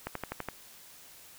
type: click train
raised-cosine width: 0.5 ms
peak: -19 dBFS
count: 6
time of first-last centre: 0.07-0.487 s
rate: 12 Hz
effects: white hiss -53 dBFS RMS until 1.38 s